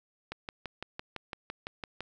click train, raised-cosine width 0.3 ms, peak -21 dBFS, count 11, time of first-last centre 0.32-2.006 s, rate 5.93 Hz, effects none

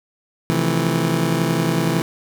25% pulse chord, F major seventh, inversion second, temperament just, 130.96 / 163.7 / 174.61 / 218.3 Hz, C3 / E3 / F3 / A3, +2 / -12 / 0 / -13 cents, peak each -20 / -16 / -22 / -22 dBFS, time 0.5-2.02 s, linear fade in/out 0 ms, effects none

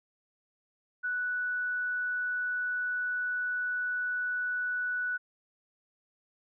sine tone, 1480 Hz, F#6, in tune, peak -29 dBFS, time 1.03-5.18 s, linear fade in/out 20 ms, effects none

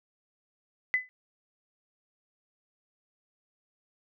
sine tone with exponential decay, 2011 Hz, B6, 31 cents sharp, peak -19 dBFS, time 0.94-1.09 s, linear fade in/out 0 ms, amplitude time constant 32 ms, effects none

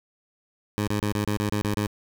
15% pulse tone bursts, 104.1 Hz, G#2, 5 cents sharp, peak -17 dBFS, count 9, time 0.78-1.868 s, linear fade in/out 0 ms, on 96 ms, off 28 ms, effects none

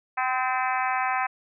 harmonic tone with a mistuned harmonic, 256.4 Hz, C4, 35 cents flat, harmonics 3 / 4 / 5 / 6 / 7 / 8 / 9 / 10, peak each -27 / -29 / -31 / -33 / -34 / -35 / -36 / -37 dBFS, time 0.17-1.27 s, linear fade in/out 10 ms, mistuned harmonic 6, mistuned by +27 cents, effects none

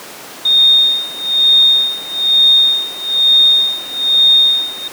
sine tone with tremolo, 3682 Hz, A#7, 22 cents flat, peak -5 dBFS, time 0.45-4.88 s, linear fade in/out 5 ms, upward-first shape sine, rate 1.1 Hz, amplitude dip 90%, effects pink hiss -31 dBFS RMS until 4.92 s + high-pass 300 Hz 12 dB/octave

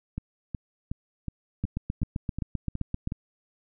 two click trains, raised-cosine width 5 ms, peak -19 / -16 dBFS, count 9 / 12, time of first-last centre 0.18-3.121 / 1.64-3.074 s, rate 2.72 / 7.67 Hz, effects none

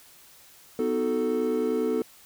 triangle chord, B dominant seventh, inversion none, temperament equal with one note detuned, 248.8 / 311.1 / 370 / 440 Hz, B3 / D#4 / F#4 / A4, +13 / 0 / 0 / 0 cents, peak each -27 / -30 / -30 / -24 dBFS, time 0.79-2.02 s, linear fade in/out 2 ms, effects white hiss -53 dBFS RMS until 2.25 s

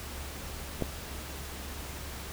clicks, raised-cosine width 2 ms, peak -27 / -15 dBFS, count 2, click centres 0.812 / 0.823 s, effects added 70 Hz sine -42 dBFS peak until 2.32 s + pink hiss -42 dBFS RMS until 2.32 s

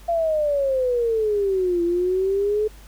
sine exponential two-way sweep, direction down then up, 689 to 340.4 to 432.3 Hz, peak -18 dBFS, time 0.08-2.68 s, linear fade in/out 10 ms, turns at 1.83 s, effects added 50 Hz sine -42 dBFS peak until 2.87 s + pink hiss -50 dBFS RMS until 2.87 s

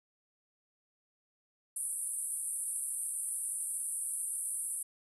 pink band-pass noise, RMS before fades -37 dBFS, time 1.76-4.83 s, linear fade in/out 5 ms, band 8700 to 11000 Hz, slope 96 dB/octave, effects none

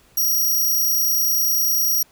5% pulse tone, 5710 Hz, F8, 37 cents sharp, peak -11 dBFS, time 0.17-2.03 s, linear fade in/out 5 ms, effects pink hiss -55 dBFS RMS until 2.11 s

